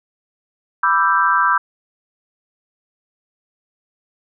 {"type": "chord", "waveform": "sine", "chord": "E minor seventh", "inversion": "second", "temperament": "equal with one note detuned", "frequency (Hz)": [987.8, 1174.7, 1336.1, 1568], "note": ["B5", "D6", "E6", "G6"], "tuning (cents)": [0, 0, 23, 0], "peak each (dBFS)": -18, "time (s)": [0.83, 1.58], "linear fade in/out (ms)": 5, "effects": []}